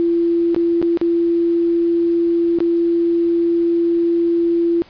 sine tone with dropouts, 339.4 Hz, F4, 49 cents flat, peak -13 dBFS, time 0-4.82 s, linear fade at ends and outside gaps 0 ms, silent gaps 0.546-0.563 / 0.816-0.826 / 0.973-1.014 / 2.587-2.604 s, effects pink hiss -46 dBFS RMS until 4.89 s + resampled to 11025 Hz

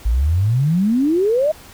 sine exponential sweep, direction up, 52.2 to 641 Hz, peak -13 dBFS, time 0.05-1.52 s, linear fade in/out 10 ms, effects pink hiss -42 dBFS RMS until 1.73 s

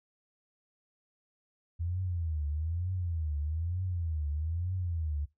sine tone with vibrato, 82.41 Hz, E2, in tune, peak -30 dBFS, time 1.79-5.26 s, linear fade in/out 20 ms, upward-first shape triangle, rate 1.1 Hz, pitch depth 230 cents each way, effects noise-tail reverb RT60 0.2 s tail -21 dB re dry

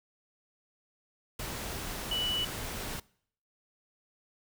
sine tone in noise, 2960 Hz, F#7, in tune, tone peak -29 dBFS, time 2.11-2.45 s, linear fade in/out 5 ms, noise pink, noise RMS -38 dBFS, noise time 1.39-3 s, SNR +6 dB, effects noise-tail reverb RT60 0.6 s tail -23 dB re dry

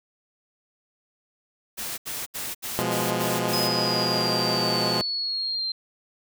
white noise bursts, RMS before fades -32 dBFS, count 7, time 1.77-3.684 s, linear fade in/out 20 ms, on 210 ms, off 74 ms
10% pulse chord, F diminished, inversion second, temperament equal, 123.47 / 174.61 / 207.7 Hz, Cb3 / F3 / Ab3, 0 / 0 / 0 cents, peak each -20 dBFS, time 2.79-5.01 s, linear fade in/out 0 ms
sine linear sweep, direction down, 5070 to 4136 Hz, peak -25 dBFS, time 3.53-5.72 s, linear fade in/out 5 ms
effects none

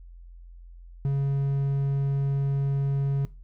triangle tone, 138.59 Hz, C#3, in tune, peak -20 dBFS, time 1.05-3.25 s, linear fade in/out 0 ms, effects noise-tail reverb RT60 0.3 s tail -20 dB re dry + added 43 Hz sine -43 dBFS peak until 3.43 s

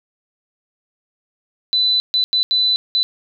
sine tone bursts at uneven times, 3998 Hz, B7, 20 cents sharp, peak -13 dBFS, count 5, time 1.73-2 / 2.14-2.24 / 2.33-2.43 / 2.51-2.76 / 2.95-3.03 s, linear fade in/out 0 ms, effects none

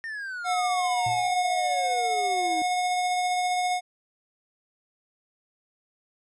triangle exponential sweep, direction down, 1841 to 311.1 Hz, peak -30 dBFS, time 0.04-2.62 s, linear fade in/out 0 ms
square tone with tremolo, 725 Hz, F#5, 35 cents flat, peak -23 dBFS, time 0.44-3.81 s, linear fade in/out 50 ms, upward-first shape triangle, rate 15 Hz, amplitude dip 25%
triangle tone with exponential decay, 116 Hz, A#2, 8 cents flat, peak -28 dBFS, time 1.06-1.38 s, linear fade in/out 5 ms, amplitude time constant 69 ms
effects resampled to 24000 Hz

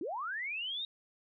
sine linear sweep, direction up, 279.9 to 3793 Hz, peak -35 dBFS, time 0.01-0.85 s, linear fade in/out 2 ms, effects none

